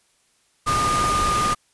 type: tone in noise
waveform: sine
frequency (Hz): 1215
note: D#6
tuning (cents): -42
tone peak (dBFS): -19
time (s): 0.66-1.55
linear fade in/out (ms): 20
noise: pink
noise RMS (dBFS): -25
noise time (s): 0.66-1.55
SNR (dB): +3
effects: white hiss -63 dBFS RMS until 1.73 s + resampled to 24000 Hz